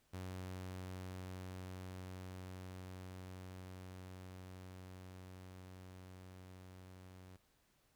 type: tone with level ramp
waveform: sawtooth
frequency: 92.5 Hz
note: F#2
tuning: in tune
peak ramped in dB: -40 to -51 dBFS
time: 0.13-7.37 s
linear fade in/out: 10 ms
effects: pink hiss -75 dBFS RMS until 7.95 s